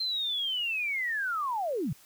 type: linear sweep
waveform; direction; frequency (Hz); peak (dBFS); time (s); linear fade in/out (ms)
sine; down; 4166 to 110; -28; 0-1.93; 5
effects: white hiss -57 dBFS RMS until 2.05 s